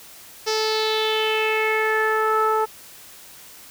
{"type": "tone with low-pass filter sweep", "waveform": "sawtooth", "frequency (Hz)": 436.5, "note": "A4", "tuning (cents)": -14, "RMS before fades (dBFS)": -21, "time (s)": [0.46, 2.66], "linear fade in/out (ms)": 20, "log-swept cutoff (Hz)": [5400, 1100], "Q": 4.6, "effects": ["white hiss -44 dBFS RMS until 3.7 s"]}